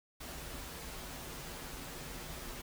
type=noise with comb filter; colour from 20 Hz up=pink; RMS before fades=-45 dBFS; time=0.2-2.62 s; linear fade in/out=10 ms; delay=9.7 ms; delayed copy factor=-0.55; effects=none